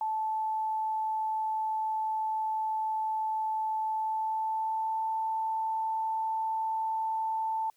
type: tone with pitch glide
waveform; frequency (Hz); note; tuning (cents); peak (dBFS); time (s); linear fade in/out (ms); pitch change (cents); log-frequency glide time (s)
sine; 874 to 885.2; A5 to A5; -12 to +10; -28; 0.01-7.7; 2; +22; 3.88-5.03
effects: white hiss -70 dBFS RMS until 7.76 s